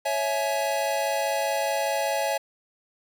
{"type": "chord", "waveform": "square", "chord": "C# minor", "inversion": "none", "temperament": "equal with one note detuned", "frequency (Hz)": [554.4, 659.3, 843.2], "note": ["C#5", "E5", "G#5"], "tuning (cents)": [0, 0, 26], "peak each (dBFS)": -29, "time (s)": [0.05, 2.38], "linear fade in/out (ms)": 10, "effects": []}